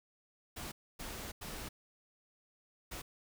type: noise bursts at uneven times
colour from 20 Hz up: pink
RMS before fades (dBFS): -44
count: 4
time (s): 0.56-0.72 / 0.99-1.32 / 1.41-1.69 / 2.91-3.02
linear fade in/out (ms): 10
effects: none